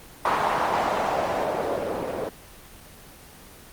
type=noise with low-pass filter sweep; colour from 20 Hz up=blue; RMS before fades=-25 dBFS; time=0.25-2.29 s; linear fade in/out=2 ms; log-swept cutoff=1000 to 480 Hz; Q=2.2; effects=pink hiss -46 dBFS RMS until 3.72 s + Opus 24 kbps